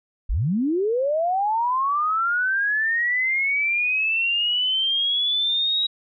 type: linear sweep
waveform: sine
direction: up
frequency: 30.28 to 3844 Hz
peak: -19 dBFS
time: 0.29-5.87 s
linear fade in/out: 10 ms
effects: none